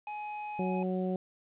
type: tone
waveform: square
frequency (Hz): 840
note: G#5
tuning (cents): +19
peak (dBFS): -37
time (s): 0.07-0.83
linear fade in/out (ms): 2
type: harmonic tone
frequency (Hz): 185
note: F#3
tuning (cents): 0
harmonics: 1 / 2 / 3 / 4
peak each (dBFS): -31 / -35 / -38 / -42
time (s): 0.59-1.16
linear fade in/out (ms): 2
effects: resampled to 8000 Hz + 10-bit